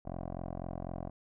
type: tone with low-pass filter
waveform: 10% pulse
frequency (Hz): 44.01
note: F1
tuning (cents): +14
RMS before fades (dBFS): -40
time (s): 0.05-1.1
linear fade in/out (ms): 10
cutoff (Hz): 740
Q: 2.5
effects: none